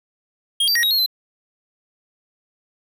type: tone with pitch steps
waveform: square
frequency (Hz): 3243 / 4674 / 1886 / 3806 / 4272 / 4063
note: G#7 / D8 / A#6 / A#7 / C8 / B7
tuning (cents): -42 / -9 / +20 / +35 / +35 / +48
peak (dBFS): -16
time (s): 0.6-1.062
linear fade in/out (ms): 5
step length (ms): 77
effects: none